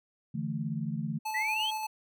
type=chord; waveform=sine; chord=D suspended second; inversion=none; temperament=just; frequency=146.83 / 165.19 / 220.2 Hz; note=D3 / E3 / A3; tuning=0 / +4 / +2 cents; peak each=-35 dBFS; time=0.34-1.19 s; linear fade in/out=10 ms
type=tone with tremolo; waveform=square; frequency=868 Hz; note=A5; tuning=24 cents flat; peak=-32 dBFS; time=1.25-1.87 s; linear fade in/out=10 ms; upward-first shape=square; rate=8.6 Hz; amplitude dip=25%
type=exponential sweep; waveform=sine; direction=up; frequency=1895 to 3322 Hz; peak=-29 dBFS; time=1.34-1.71 s; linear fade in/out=10 ms
effects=none